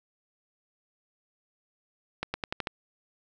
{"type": "accelerating click train", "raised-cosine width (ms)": 0.3, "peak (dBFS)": -14, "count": 6, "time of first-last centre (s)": [2.23, 2.672], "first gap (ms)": 110, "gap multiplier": 0.89, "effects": []}